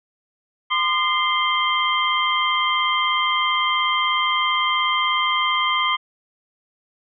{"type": "tone cluster", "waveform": "sine", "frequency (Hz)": [1031, 1208, 2087, 3158], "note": ["C6", "D6", "C7", "G7"], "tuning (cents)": [-26, 48, -5, 12], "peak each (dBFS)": -23, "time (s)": [0.7, 5.97], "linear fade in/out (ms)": 20, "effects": []}